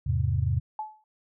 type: chord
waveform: sine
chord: E augmented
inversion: none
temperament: equal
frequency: 82.41 / 103.83 / 130.81 Hz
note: E2 / G#2 / B#2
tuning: 0 / 0 / 0 cents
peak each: -27 dBFS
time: 0.06-0.6 s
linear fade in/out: 10 ms
type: tone with exponential decay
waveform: sine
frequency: 861 Hz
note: A5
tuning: 38 cents flat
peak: -27 dBFS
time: 0.79-1.04 s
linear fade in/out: 2 ms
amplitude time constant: 54 ms
effects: none